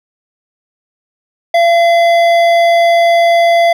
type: tone with hard clipping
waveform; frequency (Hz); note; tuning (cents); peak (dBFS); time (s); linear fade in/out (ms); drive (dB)
sine; 681; F5; -44; -8; 1.54-3.73; 5; 11
effects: none